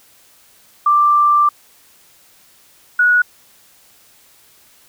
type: tone pair in turn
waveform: sine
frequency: 1179 / 1461.1 Hz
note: D6 / F#6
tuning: +6 / -22 cents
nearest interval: major third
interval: 372 cents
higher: second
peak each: -9 dBFS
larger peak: neither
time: 0.86-1.49 / 2.99-3.22 s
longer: first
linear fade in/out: 5 ms
effects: white hiss -50 dBFS RMS until 4.88 s